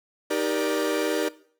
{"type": "chord", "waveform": "45% pulse", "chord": "Eb major seventh", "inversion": "none", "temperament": "equal with one note detuned", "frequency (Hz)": [311.1, 392, 474, 587.3], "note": ["Eb4", "G4", "Bb4", "D5"], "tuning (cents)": [0, 0, 29, 0], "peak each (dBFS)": -29, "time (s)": [0.3, 1.29], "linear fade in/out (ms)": 10, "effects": ["noise-tail reverb RT60 0.5 s tail -18 dB re dry"]}